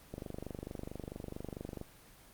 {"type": "click train", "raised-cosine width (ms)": 2, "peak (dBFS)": -27, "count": 42, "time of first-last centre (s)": [0.14, 1.813], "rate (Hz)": 24.5, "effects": ["pink hiss -58 dBFS RMS until 2.33 s", "Opus 24 kbps"]}